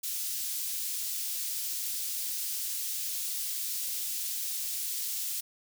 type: high-pass noise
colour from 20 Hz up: white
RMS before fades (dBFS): -34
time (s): 0.03-5.41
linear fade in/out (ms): 10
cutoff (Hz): 4100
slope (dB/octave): 12
effects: none